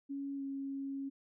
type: tone with pitch glide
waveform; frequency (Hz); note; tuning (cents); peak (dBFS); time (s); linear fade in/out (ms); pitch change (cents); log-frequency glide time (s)
sine; 278.1 to 274.1; C#4 to C#4; +6 to -19; -37; 0.09-1.1; 20; -25; 0.36-0.42
effects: none